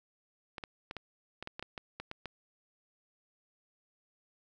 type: clicks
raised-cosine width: 0.3 ms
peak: -24 dBFS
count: 12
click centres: 0.582 / 0.638 / 0.911 / 0.967 / 1.426 / 1.474 / 1.595 / 1.626 / 1.778 / 2 / 2.114 / 2.257 s
effects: none